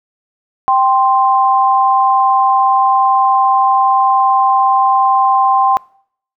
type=tone pair together; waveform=sine; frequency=784 / 1046.5 Hz; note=G5 / C6; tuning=0 / 0 cents; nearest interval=perfect fourth; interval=500 cents; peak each=-11 dBFS; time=0.68-5.77 s; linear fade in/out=0 ms; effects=noise-tail reverb RT60 0.6 s tail -24 dB re dry